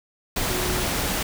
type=tone in noise; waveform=sine; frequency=364.8 Hz; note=F#4; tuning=24 cents flat; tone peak=-30 dBFS; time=0.5-0.84 s; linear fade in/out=5 ms; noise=pink; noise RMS=-25 dBFS; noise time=0.36-1.23 s; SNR=-8 dB; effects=none